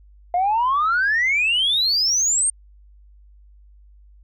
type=exponential sweep; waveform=sine; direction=up; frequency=693 to 8870 Hz; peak=-15 dBFS; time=0.34-2.5 s; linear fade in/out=2 ms; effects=tanh soft clip ceiling -13 dBFS + added 50 Hz sine -46 dBFS peak until 4.23 s

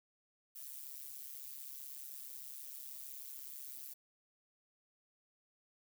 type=noise with amplitude modulation; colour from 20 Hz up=violet; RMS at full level=-45 dBFS; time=0.55-3.94 s; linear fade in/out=10 ms; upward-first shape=sine; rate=136 Hz; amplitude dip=85%; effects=none

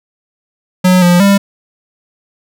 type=tone with pitch steps; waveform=square; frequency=183.1 / 176.2 / 198.8 Hz; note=F#3 / F3 / G3; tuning=-18 / +16 / +25 cents; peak=-6 dBFS; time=0.84-1.38 s; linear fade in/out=10 ms; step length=180 ms; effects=none

